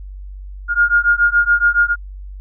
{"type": "beating tone pair", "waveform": "sine", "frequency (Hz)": [1416, 1423.1], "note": ["F6", "F6"], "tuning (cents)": [23, 32], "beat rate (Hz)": 7.1, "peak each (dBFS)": [-14, -14], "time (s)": [0.68, 1.96], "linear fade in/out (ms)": 50, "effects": ["added 48 Hz sine -29 dBFS peak until 2.4 s"]}